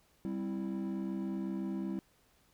triangle chord, C major, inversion second, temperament equal, 196 / 261.6 / 329.6 Hz, G3 / C4 / E4, 0 / 0 / 0 cents, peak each -34 / -39 / -37 dBFS, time 0.25-1.99 s, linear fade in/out 0 ms, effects tanh soft clip ceiling -26 dBFS + pink hiss -69 dBFS RMS until 2.53 s

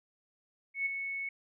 sine tone with ADSR envelope, 2208 Hz, C#7, 7 cents flat, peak -27 dBFS, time 0.74-1.29 s, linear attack 120 ms, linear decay 12 ms, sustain -7 dB, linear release 4 ms, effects none

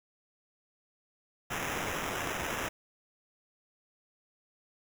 white noise with sample-and-hold, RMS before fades -35 dBFS, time 1.5-2.69 s, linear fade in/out 10 ms, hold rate 4410 Hz, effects none

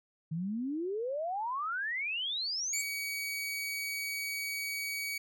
sine exponential sweep, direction up, 153.5 to 7770 Hz, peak -32 dBFS, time 0.31-2.82 s, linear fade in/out 10 ms
sawtooth tone, 2260 Hz, C#7, 33 cents sharp, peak -31 dBFS, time 2.73-5.18 s, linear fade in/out 5 ms
effects none

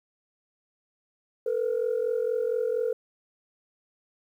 sine tone pair together, 448.6 / 492.9 Hz, A4 / B4, +34 / -3 cents, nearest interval major second, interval 163 cents, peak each -26 dBFS, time 1.46-2.93 s, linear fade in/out 5 ms, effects tanh soft clip ceiling -19 dBFS + 10-bit

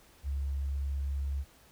sine tone, 69.3 Hz, C#2, in tune, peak -30 dBFS, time 0.23-1.45 s, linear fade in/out 50 ms, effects pink hiss -60 dBFS RMS until 1.71 s

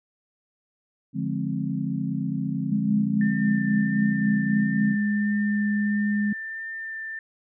sine chord, D half-diminished seventh, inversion none, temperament just, 146.83 / 176.2 / 211.4 / 264.3 Hz, D3 / F3 / Ab3 / C4, 0 / +16 / +31 / +18 cents, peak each -30 dBFS, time 1.13-4.97 s, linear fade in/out 50 ms
sine tone, 207.7 Hz, G#3, in tune, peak -21 dBFS, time 2.72-6.33 s, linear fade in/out 5 ms
sine tone with vibrato, 1790 Hz, A6, 29 cents sharp, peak -31 dBFS, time 3.21-7.19 s, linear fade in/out 2 ms, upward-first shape sine, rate 1.5 Hz, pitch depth 8 cents each way
effects none

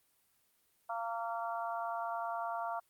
harmonic tone, 230 Hz, A#3, 23 cents flat, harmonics 3 / 4 / 5 / 6, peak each -38 / -40 / -42 / -44 dBFS, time 0.89-2.8 s, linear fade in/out 10 ms, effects white hiss -73 dBFS RMS until 2.89 s + Opus 32 kbps

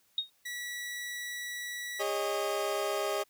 sine tone with exponential decay, 3729 Hz, A#7, in tune, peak -24 dBFS, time 0.18-0.3 s, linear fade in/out 2 ms, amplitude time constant 26 ms
sawtooth tone, 1943 Hz, B6, 29 cents flat, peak -33 dBFS, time 0.45-2.03 s, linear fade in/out 10 ms
30% pulse chord, Ab suspended fourth, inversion none, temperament equal with one note detuned, 405.8 / 554.4 / 622.3 Hz, Ab4 / Db5 / Eb5, -40 / 0 / 0 cents, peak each -31 / -34 / -31 dBFS, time 1.99-3.24 s, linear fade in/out 20 ms
effects white hiss -69 dBFS RMS until 3.29 s

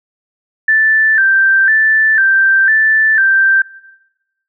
sine tone with vibrato, 1661.2 Hz, G#6, in tune, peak -7 dBFS, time 0.68-3.62 s, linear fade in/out 5 ms, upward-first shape square, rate 1 Hz, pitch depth 100 cents each way, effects noise-tail reverb RT60 1.0 s tail -20 dB re dry

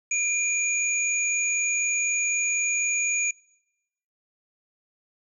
sine tone pair together, 2401 / 6772 Hz, D7 / G#8, +38 / +33 cents, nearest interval octave + tritone, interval 1795 cents, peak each -25 dBFS, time 0.11-3.31 s, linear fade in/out 5 ms, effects noise-tail reverb RT60 0.9 s tail -24 dB re dry

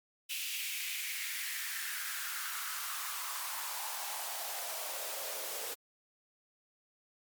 white noise with high-pass filter sweep, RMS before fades -39 dBFS, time 0.29-5.75 s, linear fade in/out 20 ms, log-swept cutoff 2800 to 470 Hz, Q 3.6, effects Opus 48 kbps

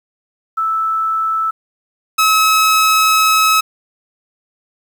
sine / sawtooth tone pair in turn, 1315 / 1286.5 Hz, E6 / E6, -5 / -43 cents, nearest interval unison, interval 38 cents, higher first, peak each -14 / -6 dBFS, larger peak second, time 0.57-1.51 / 2.18-3.61 s, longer second, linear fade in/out 10 ms, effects 8-bit

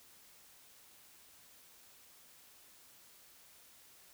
silence, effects white hiss -61 dBFS RMS until 4.13 s

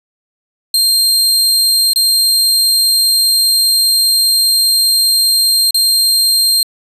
sawtooth tone with dropouts, 4185 Hz, C8, in tune, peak -6 dBFS, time 0.74-6.63 s, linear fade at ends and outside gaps 2 ms, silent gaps 1.934-1.959 / 5.708-5.744 s, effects resampled to 32000 Hz + 8-bit

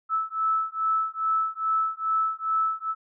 sine beating tone pair, 1308 / 1310.4 Hz, E6 / E6, -14 / -11 cents, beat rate 2.4 Hz, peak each -26 dBFS, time 0.09-2.95 s, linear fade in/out 50 ms, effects none

